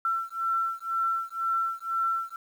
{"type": "beating tone pair", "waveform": "sine", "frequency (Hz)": [1345, 1347], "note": ["E6", "E6"], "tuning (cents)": [34, 37], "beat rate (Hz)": 2, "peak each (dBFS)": -29, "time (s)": [0.05, 2.36], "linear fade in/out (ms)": 2, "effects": ["9-bit"]}